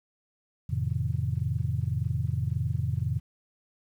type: chord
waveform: sine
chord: F dominant seventh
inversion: none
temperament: just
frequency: 87.31 / 109.13 / 130.96 / 157.15 Hz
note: F2 / A2 / C3 / Eb3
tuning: 0 / -14 / +2 / +18 cents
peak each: -31 / -30 / -30 / -34 dBFS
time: 0.69-3.2 s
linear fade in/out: 10 ms
effects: tanh soft clip ceiling -15 dBFS + 10-bit